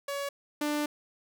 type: tone pair in turn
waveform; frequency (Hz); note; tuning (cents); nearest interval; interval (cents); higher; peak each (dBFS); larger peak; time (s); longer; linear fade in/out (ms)
sawtooth; 563 / 296.4; C#5 / D4; +27 / +16; major seventh; 1111; first; -28 / -24; second; 0.08-0.29 / 0.61-0.86; second; 5
effects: none